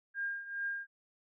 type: tone with tremolo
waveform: sine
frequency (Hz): 1610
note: G6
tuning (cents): +46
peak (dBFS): -32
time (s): 0.14-0.87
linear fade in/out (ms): 50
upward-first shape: triangle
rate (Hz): 2.4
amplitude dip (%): 80
effects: none

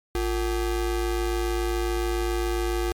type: ring-modulated tone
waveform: square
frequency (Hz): 202.6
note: G#3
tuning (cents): -43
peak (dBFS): -21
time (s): 0.15-2.92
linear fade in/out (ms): 0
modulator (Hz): 149
effects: MP3 96 kbps

